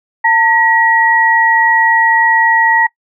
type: tone pair together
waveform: sine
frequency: 900.9 / 1910 Hz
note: A5 / A#6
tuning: +41 / +42 cents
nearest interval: octave + minor second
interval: 1301 cents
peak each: -10 dBFS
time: 0.24-2.87 s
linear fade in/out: 10 ms
effects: noise-tail reverb RT60 0.1 s tail -23 dB re dry